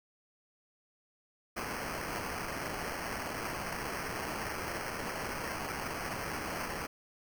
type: noise with sample-and-hold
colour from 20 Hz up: violet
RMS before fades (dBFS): -38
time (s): 1.56-6.87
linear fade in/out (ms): 10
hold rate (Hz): 3675
effects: none